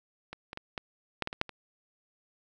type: clicks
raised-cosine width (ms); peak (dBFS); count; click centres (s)
0.3; -24 / -24 / -22 / -18 / -13 / -17 / -21 / -10 / -26; 9; 0.33 / 0.531 / 0.574 / 0.778 / 1.223 / 1.274 / 1.329 / 1.414 / 1.493
effects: none